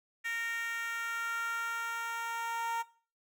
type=tone with high-pass filter sweep; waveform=10% pulse; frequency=461.9 Hz; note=A#4; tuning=16 cents flat; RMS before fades=-36 dBFS; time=0.24-2.83 s; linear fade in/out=20 ms; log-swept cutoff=1900 to 940 Hz; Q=4.6; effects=noise-tail reverb RT60 0.4 s tail -18 dB re dry